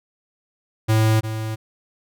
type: tone with echo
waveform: square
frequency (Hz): 110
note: A2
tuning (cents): 0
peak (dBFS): -15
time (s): 0.88-1.21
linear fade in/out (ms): 20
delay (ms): 350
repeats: 1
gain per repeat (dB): -10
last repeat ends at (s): 1.56
effects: none